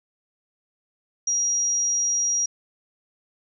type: tone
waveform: sine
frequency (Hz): 5720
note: F8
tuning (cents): +41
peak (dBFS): -20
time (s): 1.27-2.46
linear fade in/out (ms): 5
effects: none